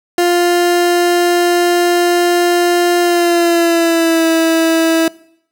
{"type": "tone with pitch glide", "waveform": "30% pulse", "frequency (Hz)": [350.1, 326.7], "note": ["F4", "E4"], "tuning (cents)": [4, -15], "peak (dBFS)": -7, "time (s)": [0.18, 5.08], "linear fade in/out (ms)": 2, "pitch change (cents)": -119, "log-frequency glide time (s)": [3.01, 4.26], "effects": ["noise-tail reverb RT60 0.7 s tail -22 dB re dry"]}